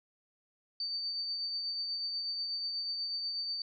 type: tone with tremolo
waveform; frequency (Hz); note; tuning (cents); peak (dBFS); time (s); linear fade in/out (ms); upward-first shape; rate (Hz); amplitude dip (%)
sine; 4588; D8; -41; -32; 0.8-3.62; 2; triangle; 8.2; 35
effects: none